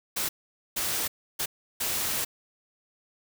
white noise bursts at uneven times, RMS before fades -29 dBFS, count 4, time 0.16-0.29 / 0.76-1.08 / 1.39-1.46 / 1.8-2.25 s, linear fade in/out 10 ms, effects none

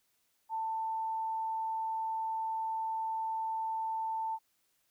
sine tone, 890 Hz, A5, 20 cents sharp, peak -32 dBFS, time 0.49-4.39 s, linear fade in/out 50 ms, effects white hiss -75 dBFS RMS until 4.9 s

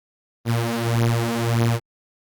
sawtooth beating tone pair, 115.6 / 117.3 Hz, A#2 / A#2, -14 / +11 cents, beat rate 1.7 Hz, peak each -18 / -17 dBFS, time 0.45-1.8 s, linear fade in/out 50 ms, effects Opus 24 kbps

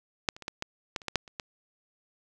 clicks, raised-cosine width 0.2 ms, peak -7 / -28 / -26 / -16 / -15 / -13 / -30 / -14 / -7 / -30 / -17 dBFS, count 11, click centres 0.288 / 0.365 / 0.423 / 0.481 / 0.624 / 0.962 / 1.018 / 1.083 / 1.157 / 1.278 / 1.398 s, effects none

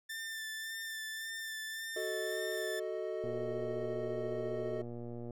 sawtooth tone with vibrato, 1779 Hz, A6, 19 cents sharp, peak -36 dBFS, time 0.09-2.8 s, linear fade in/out 10 ms, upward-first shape sine, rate 1.8 Hz, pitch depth 20 cents each way
triangle chord, D# diminished, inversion first, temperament equal with one note detuned, 371.5 / 440 / 622.3 Hz, F#4 / A4 / D#5, +7 / 0 / 0 cents, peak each -38 dBFS, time 1.96-4.82 s, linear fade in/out 5 ms
click train, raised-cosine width 2 ms, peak -32 dBFS, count 247, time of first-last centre 3.24-5.307 s, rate 119 Hz
effects none

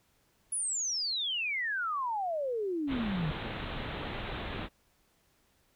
sine exponential sweep, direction down, 10480 to 146 Hz, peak -30 dBFS, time 0.52-3.31 s, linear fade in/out 5 ms
pink low-pass noise, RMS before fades -38 dBFS, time 2.87-4.69 s, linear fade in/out 50 ms, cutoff 3900 Hz, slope 96 dB/octave
effects pink hiss -70 dBFS RMS until 5.75 s

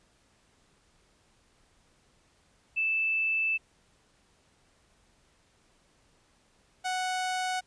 sine / sawtooth tone pair in turn, 2637 / 740 Hz, E7 / F#5, 0 / 0 cents, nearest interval octave + minor seventh, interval 2200 cents, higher first, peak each -25 dBFS, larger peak neither, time 2.76-3.58 / 6.84-7.61 s, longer first, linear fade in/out 20 ms, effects pink hiss -66 dBFS RMS until 7.66 s + resampled to 22050 Hz

